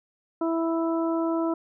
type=harmonic tone; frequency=329.5 Hz; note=E4; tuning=1 cent flat; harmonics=1 / 2 / 3 / 4; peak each=-24 / -30 / -34 / -36 dBFS; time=0.41-1.54 s; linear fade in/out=5 ms; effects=none